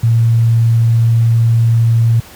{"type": "tone", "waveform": "sine", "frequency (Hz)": 115.2, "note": "A#2", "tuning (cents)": -20, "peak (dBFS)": -7, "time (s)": [0.03, 2.2], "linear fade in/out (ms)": 5, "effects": ["pink hiss -37 dBFS RMS until 2.35 s", "high-pass 60 Hz 12 dB/octave"]}